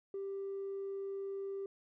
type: tone with tanh clipping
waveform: triangle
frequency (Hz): 392.7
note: G4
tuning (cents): +3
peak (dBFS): -38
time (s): 0.14-1.66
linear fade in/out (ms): 2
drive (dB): 5
effects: none